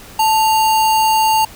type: tone with sample-and-hold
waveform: sine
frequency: 880 Hz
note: A5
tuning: in tune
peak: -10 dBFS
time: 0.19-1.45 s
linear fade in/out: 5 ms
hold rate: 3675 Hz
effects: pink hiss -38 dBFS RMS until 1.55 s